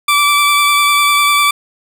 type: tone with vibrato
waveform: 20% pulse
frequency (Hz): 1162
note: D6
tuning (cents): -19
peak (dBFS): -4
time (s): 0.08-1.51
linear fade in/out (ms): 5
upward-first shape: square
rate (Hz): 10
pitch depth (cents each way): 12
effects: 7-bit